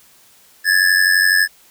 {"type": "ring-modulated tone", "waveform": "square", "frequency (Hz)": 1713, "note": "A6", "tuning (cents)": -47, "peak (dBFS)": -9, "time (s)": [0.64, 1.48], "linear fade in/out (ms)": 50, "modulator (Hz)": 46, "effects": ["white hiss -50 dBFS RMS until 1.7 s"]}